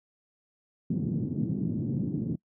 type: band-pass noise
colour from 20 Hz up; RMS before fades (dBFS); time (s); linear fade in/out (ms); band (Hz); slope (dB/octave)
pink; -30; 0.9-2.36; 5; 140 to 260; 24
effects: noise-tail reverb RT60 0.1 s tail -24 dB re dry